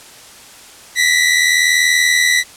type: tone pair together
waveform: sawtooth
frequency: 1927.3 / 2008 Hz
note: B6 / B6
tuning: -43 / +28 cents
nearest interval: minor second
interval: 71 cents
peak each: -10 dBFS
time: 0.95-2.44 s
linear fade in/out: 50 ms
effects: white hiss -39 dBFS RMS until 2.56 s + low-pass 10000 Hz 12 dB/octave